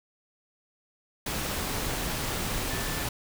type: tone in noise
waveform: sine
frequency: 1760 Hz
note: A6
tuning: in tune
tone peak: -41 dBFS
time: 2.7-3.03 s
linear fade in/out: 5 ms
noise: pink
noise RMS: -31 dBFS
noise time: 1.26-3.09 s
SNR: -13 dB
effects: none